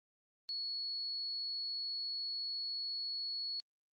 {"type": "tone", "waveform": "sine", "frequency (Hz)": 4377, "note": "C#8", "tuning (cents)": -23, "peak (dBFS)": -37, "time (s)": [0.49, 3.6], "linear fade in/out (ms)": 0, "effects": ["Opus 32 kbps"]}